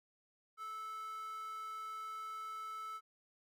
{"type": "tone with high-pass filter", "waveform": "square", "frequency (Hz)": 436.5, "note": "A4", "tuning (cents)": -14, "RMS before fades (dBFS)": -45, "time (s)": [0.57, 3.01], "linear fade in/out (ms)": 50, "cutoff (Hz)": 1300, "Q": 6.8, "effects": []}